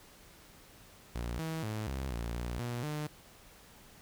sawtooth tone with pitch steps, 59 / 160.9 / 108.1 / 66.8 / 58 / 59.8 / 120.4 / 150.6 Hz, A#1 / E3 / A2 / C2 / A#1 / A#1 / B2 / D3, +22 / -42 / -30 / +36 / -8 / +45 / -44 / +44 cents, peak -31 dBFS, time 1.15-3.07 s, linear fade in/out 5 ms, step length 240 ms, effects pink hiss -57 dBFS RMS until 4.01 s

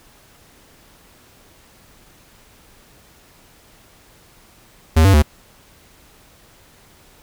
square tone with pitch steps, 79.8 / 97.3 / 74.8 Hz, D#2 / G2 / D2, +44 / -12 / +32 cents, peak -9 dBFS, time 4.96-5.224 s, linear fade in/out 10 ms, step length 88 ms, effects pink hiss -50 dBFS RMS until 7.22 s

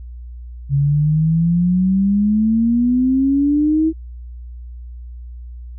sine exponential sweep, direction up, 137.2 to 324.3 Hz, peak -12 dBFS, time 0.69-3.93 s, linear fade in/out 50 ms, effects added 60 Hz sine -30 dBFS peak until 5.78 s

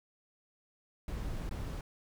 brown noise with dropouts, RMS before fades -38 dBFS, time 1.08-1.81 s, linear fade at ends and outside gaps 2 ms, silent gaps 1.493-1.51 s, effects none

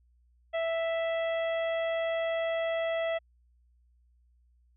harmonic tone, 659.3 Hz, E5, in tune, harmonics 1 / 2 / 3 / 4 / 5, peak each -28 / -43 / -38 / -45 / -45 dBFS, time 0.53-3.19 s, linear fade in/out 20 ms, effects added 60 Hz sine -62 dBFS peak until 4.76 s

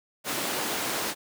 pink high-pass noise, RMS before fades -30 dBFS, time 0.24-1.15 s, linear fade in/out 50 ms, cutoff 280 Hz, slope 12 dB/octave, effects none

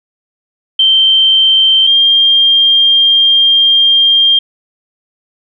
sine tone pair in turn, 3126 / 3201 Hz, G7 / G7, -6 / +36 cents, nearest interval unison, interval 42 cents, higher second, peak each -5 dBFS, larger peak neither, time 0.79-1.87 / 1.87-4.39 s, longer second, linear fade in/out 5 ms, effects none

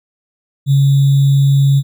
sine tone with sample-and-hold, 138.59 Hz, C#3, in tune, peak -7 dBFS, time 0.66-1.83 s, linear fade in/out 50 ms, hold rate 3675 Hz, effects none

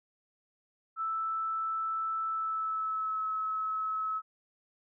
sine tone with pitch glide, 1318.5 to 1292.1 Hz, E6 to E6, 0 to -35 cents, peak -30 dBFS, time 0.96-4.22 s, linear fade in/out 50 ms, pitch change -35 cents, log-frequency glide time 2.27-3.26 s, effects none

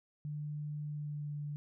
sine tone with pitch glide, 148.9 to 146.93 Hz, D3 to D3, +24 to +1 cents, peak -37 dBFS, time 0.25-1.56 s, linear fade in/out 0 ms, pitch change -23 cents, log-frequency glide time 0.86-1.34 s, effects none

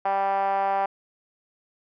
5% pulse tone with band-pass filter, 196 Hz, G3, in tune, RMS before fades -24 dBFS, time 0.05-0.86 s, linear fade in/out 5 ms, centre 760 Hz, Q 4.6, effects resampled to 11025 Hz

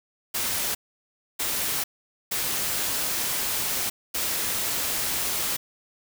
white noise bursts at uneven times, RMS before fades -27 dBFS, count 4, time 0.34-0.75 / 1.39-1.84 / 2.31-3.9 / 4.14-5.57 s, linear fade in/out 10 ms, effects none

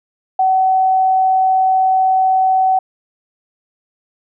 sine tone, 756 Hz, F#5, 37 cents sharp, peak -10 dBFS, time 0.39-2.79 s, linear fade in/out 5 ms, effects none

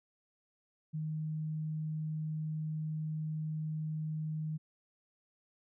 sine tone, 155.56 Hz, D#3, in tune, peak -34 dBFS, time 0.93-4.58 s, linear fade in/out 20 ms, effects none

